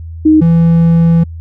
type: tone pair in turn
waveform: sine / triangle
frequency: 311.1 / 166.71 Hz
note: D#4 / E3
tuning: 0 / +20 cents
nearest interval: major seventh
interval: 1080 cents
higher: first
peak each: -3 dBFS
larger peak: neither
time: 0.25-0.41 / 0.41-1.24 s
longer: second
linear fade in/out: 10 ms
effects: added 82 Hz sine -23 dBFS peak until 1.4 s

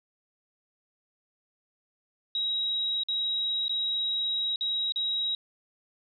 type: tone with dropouts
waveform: sine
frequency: 3831 Hz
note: A#7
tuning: 47 cents sharp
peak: -26 dBFS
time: 2.35-5.35 s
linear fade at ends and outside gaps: 2 ms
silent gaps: 3.035-3.085 / 3.682-3.694 / 4.56-4.609 / 4.922-4.959 s
effects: none

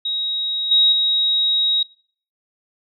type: tone with level steps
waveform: sine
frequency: 3800 Hz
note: A#7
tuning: 33 cents sharp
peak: -20 / -11 / -15 dBFS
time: 0.05-1.83 s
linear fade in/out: 5 ms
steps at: 0.71 / 0.92 s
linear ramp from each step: 5 ms
effects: noise-tail reverb RT60 0.5 s tail -23 dB re dry

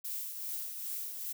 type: noise with tremolo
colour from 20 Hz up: violet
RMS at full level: -37 dBFS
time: 0.04-1.33 s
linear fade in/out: 10 ms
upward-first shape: triangle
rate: 2.5 Hz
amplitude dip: 50%
effects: none

